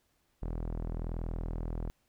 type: tone with low-pass filter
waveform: sawtooth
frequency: 40.88 Hz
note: E1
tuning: 14 cents flat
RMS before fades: -36 dBFS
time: 0.42-1.9 s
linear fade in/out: 0 ms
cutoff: 800 Hz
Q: 0.67
effects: pink hiss -74 dBFS RMS until 2.08 s